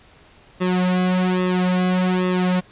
sawtooth tone with flanger, 182.7 Hz, F#3, 22 cents flat, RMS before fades -19 dBFS, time 0.6-2.61 s, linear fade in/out 20 ms, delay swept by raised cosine 1.3 to 3.3 ms, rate 1.2 Hz, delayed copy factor -0.95, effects pink hiss -50 dBFS RMS until 2.71 s + resampled to 8000 Hz

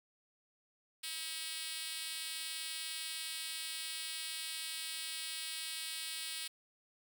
5% pulse tone with high-pass filter, 320.2 Hz, D#4, 50 cents sharp, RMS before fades -42 dBFS, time 1.03-6.48 s, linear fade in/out 10 ms, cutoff 3900 Hz, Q 0.81, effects none

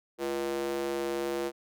square tone with high-pass filter, 69.3 Hz, C#2, in tune, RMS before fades -32 dBFS, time 0.18-1.52 s, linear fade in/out 50 ms, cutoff 400 Hz, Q 4.1, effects none

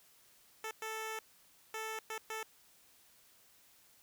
10% pulse tone bursts at uneven times, 440.1 Hz, A4, in tune, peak -31 dBFS, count 5, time 0.64-0.71 / 0.82-1.19 / 1.74-1.99 / 2.1-2.18 / 2.3-2.43 s, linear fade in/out 2 ms, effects white hiss -65 dBFS RMS until 4.02 s

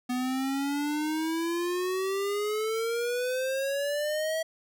square exponential sweep, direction up, 246.9 to 650 Hz, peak -28 dBFS, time 0.09-4.43 s, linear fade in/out 10 ms, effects none

